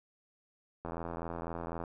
click train, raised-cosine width 1 ms, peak -25 dBFS, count 84, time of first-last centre 0.85-1.838 s, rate 84 Hz, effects none

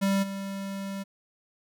square tone with level steps, 196 Hz, G3, in tune, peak -23 / -33 dBFS, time 0.01-1.04 s, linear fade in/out 20 ms, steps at 0.22 s, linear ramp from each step 20 ms, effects none

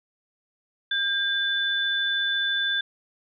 sine tone pair together, 1602 / 3508 Hz, G6 / A7, +37 / -6 cents, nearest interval octave + major second, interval 1357 cents, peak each -25 dBFS, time 0.91-2.81 s, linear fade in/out 5 ms, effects none

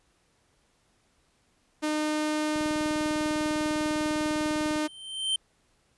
sawtooth tone, 305 Hz, D#4, 34 cents flat, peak -22 dBFS, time 1.82-4.88 s, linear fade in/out 20 ms
click train, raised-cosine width 3 ms, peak -26 dBFS, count 45, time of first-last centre 2.56-4.76 s, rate 20 Hz
square tone with exponential growth, 3116 Hz, G7, 11 cents flat, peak -23 dBFS, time 4.62-5.36 s, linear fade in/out 5 ms, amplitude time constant 160 ms
effects pink hiss -68 dBFS RMS until 5.97 s + resampled to 24000 Hz

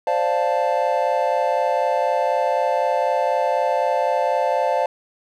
triangle chord, D minor seventh, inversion third, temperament equal, 523.3 / 587.3 / 698.5 / 880 Hz, C5 / D5 / F5 / A5, 0 / 0 / 0 / 0 cents, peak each -21 dBFS, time 0.07-4.86 s, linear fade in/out 2 ms, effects none

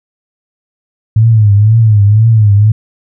sine tone with vibrato, 107.5 Hz, A2, 40 cents flat, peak -3 dBFS, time 1.16-2.72 s, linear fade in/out 5 ms, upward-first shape triangle, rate 2 Hz, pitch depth 130 cents each way, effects none

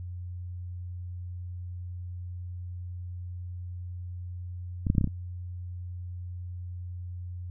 clicks, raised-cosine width 5 ms, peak -16 / -10 / -17 / -9 / -15 / -11 / -20 dBFS, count 7, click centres 4.868 / 4.901 / 4.951 / 4.982 / 5.012 / 5.043 / 5.074 s, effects added 89 Hz sine -35 dBFS peak until 7.5 s

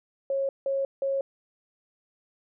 sine tone bursts, 546 Hz, C#5, 26 cents flat, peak -24 dBFS, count 3, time 0.3-1.21 s, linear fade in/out 2 ms, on 190 ms, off 170 ms, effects none

